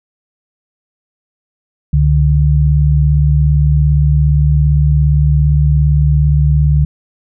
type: tone pair together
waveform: sine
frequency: 69.38 / 146.83 Hz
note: C#2 / D3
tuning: +2 / 0 cents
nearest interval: octave + minor second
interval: 1298 cents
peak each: -10 dBFS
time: 1.93-6.85 s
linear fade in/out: 5 ms
effects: none